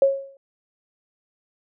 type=tone with exponential decay; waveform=sine; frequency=547 Hz; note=C#5; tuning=23 cents flat; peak=-10 dBFS; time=0.02-0.37 s; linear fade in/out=2 ms; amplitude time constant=74 ms; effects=none